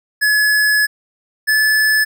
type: tone pair in turn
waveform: square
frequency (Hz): 1702 / 1730.8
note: G#6 / A6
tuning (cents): +42 / -29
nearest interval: unison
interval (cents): 29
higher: second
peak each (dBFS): -12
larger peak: neither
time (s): 0.21-0.87 / 1.47-2.05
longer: first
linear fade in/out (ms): 20
effects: none